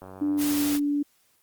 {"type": "click train", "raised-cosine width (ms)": 1, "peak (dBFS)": -28, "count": 70, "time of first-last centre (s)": [0.02, 0.752], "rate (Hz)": 94.3}
{"type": "tone with pitch glide", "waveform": "sine", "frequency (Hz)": [293.7, 289.2], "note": ["D4", "D4"], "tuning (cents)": [0, -27], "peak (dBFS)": -22, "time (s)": [0.21, 1.03], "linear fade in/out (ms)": 10, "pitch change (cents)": -27, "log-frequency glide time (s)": [0.35, 0.82]}
{"type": "noise", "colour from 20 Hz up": "white", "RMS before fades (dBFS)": -32, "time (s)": [0.37, 0.8], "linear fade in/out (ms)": 50}
{"effects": ["white hiss -65 dBFS RMS until 1.42 s", "Opus 32 kbps"]}